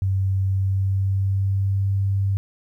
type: tone with pitch glide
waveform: sine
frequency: 96.1 to 98.12 Hz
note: G2 to G2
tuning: -34 to +2 cents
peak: -18 dBFS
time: 0.02-2.37 s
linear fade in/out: 0 ms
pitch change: +36 cents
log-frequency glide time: 0.45-1.91 s
effects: 10-bit